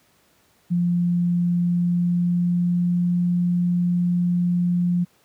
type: tone with pitch glide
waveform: sine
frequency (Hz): 174.61 to 176.03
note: F3 to F3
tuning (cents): 0 to +14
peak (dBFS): -17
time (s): 0.7-5.05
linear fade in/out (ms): 20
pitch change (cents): +14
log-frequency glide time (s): 1.63-3.21
effects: pink hiss -60 dBFS RMS until 5.24 s + high-pass 100 Hz 12 dB/octave